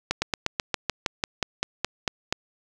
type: slowing click train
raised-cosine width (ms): 0.2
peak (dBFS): -6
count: 14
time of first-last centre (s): 0.11-2.325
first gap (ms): 110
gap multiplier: 1.07
effects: none